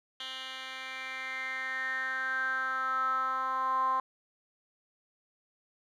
10% pulse tone with band-pass filter sweep, 261.6 Hz, C4, in tune, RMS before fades -33 dBFS, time 0.2-4 s, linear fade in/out 2 ms, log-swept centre 3000 to 1000 Hz, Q 8.1, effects none

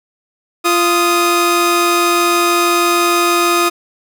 sawtooth tone pair together, 346.1 / 1244.5 Hz, F4 / D#6, -16 / 0 cents, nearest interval octave + minor seventh, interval 2216 cents, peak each -10 dBFS, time 0.64-3.7 s, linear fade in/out 20 ms, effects none

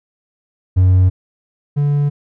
triangle tone pair in turn, 92.5 / 144.5 Hz, F#2 / D3, 0 / -28 cents, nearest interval minor sixth, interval 772 cents, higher second, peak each -5 / -10 dBFS, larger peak first, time 0.76-1.1 / 1.76-2.1 s, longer neither, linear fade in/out 20 ms, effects tanh soft clip ceiling -1 dBFS

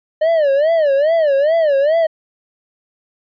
triangle tone with vibrato, 603 Hz, D5, 46 cents sharp, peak -9 dBFS, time 0.21-2.07 s, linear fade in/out 10 ms, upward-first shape sine, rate 2.4 Hz, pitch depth 180 cents each way, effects resampled to 11025 Hz

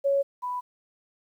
sine tone pair in turn, 556 / 990.7 Hz, C#5 / B5, +5 / +5 cents, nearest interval minor seventh, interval 1000 cents, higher second, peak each -20 / -28 dBFS, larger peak first, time 0.04-0.23 / 0.42-0.61 s, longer neither, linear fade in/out 20 ms, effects 10-bit

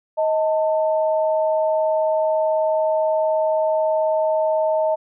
sine tone pair together, 629.6 / 891 Hz, D#5 / A5, +20 / +22 cents, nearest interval tritone, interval 602 cents, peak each -17 / -24 dBFS, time 0.17-4.96 s, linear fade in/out 20 ms, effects none

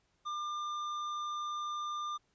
triangle tone with tanh clipping, 1198 Hz, D6, 34 cents sharp, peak -37 dBFS, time 0.25-2.18 s, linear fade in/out 20 ms, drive 15 dB, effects pink hiss -75 dBFS RMS until 2.34 s + resampled to 16000 Hz

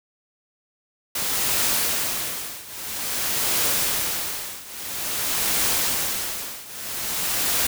white noise with tremolo, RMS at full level -21 dBFS, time 1.15-7.67 s, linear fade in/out 5 ms, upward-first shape triangle, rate 0.5 Hz, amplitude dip 90%, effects none

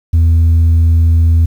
sine tone, 82.41 Hz, E2, in tune, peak -3 dBFS, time 0.13-1.46 s, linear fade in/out 10 ms, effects tanh soft clip ceiling -5 dBFS + 7-bit

